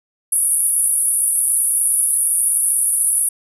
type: band-pass noise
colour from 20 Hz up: pink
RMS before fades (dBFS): -17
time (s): 0.32-3.29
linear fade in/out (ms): 5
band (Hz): 9600 to 11000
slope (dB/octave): 96
effects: none